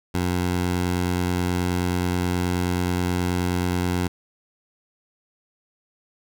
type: tone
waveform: 15% pulse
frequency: 89.4 Hz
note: F2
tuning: 41 cents sharp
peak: -15 dBFS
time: 0.14-4.08 s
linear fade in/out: 10 ms
effects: none